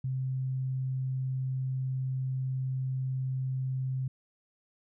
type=tone; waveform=sine; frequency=130.81 Hz; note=C3; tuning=in tune; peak=-29 dBFS; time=0.04-4.08 s; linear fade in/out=5 ms; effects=none